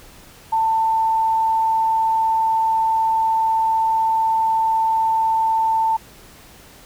sine tone, 892 Hz, A5, 23 cents sharp, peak -15 dBFS, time 0.52-5.97 s, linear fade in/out 10 ms, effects pink hiss -45 dBFS RMS until 6.85 s

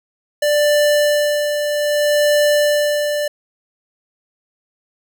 square tone with tremolo, 590 Hz, D5, 8 cents sharp, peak -12 dBFS, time 0.42-3.28 s, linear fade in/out 5 ms, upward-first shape sine, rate 0.63 Hz, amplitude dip 50%, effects none

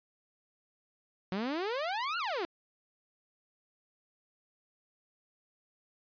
sawtooth exponential two-way sweep, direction up then down, 179.1 to 1456 to 321.4 Hz, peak -28 dBFS, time 1.32-2.45 s, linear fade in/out 0 ms, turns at 2.18 s, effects resampled to 11025 Hz

